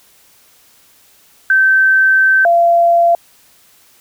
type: tone pair in turn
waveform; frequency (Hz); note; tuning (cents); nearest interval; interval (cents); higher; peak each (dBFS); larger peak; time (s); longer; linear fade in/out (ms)
sine; 1548 / 684.8; G6 / F5; -22 / -34; octave + major second; 1412; first; -7; neither; 1.5-2.45 / 2.45-3.15; first; 2
effects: white hiss -49 dBFS RMS until 4 s